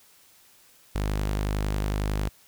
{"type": "tone", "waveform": "sawtooth", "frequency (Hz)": 51, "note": "G#1", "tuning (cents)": -31, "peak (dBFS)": -21, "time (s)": [0.95, 2.29], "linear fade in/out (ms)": 5, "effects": ["white hiss -57 dBFS RMS until 2.47 s"]}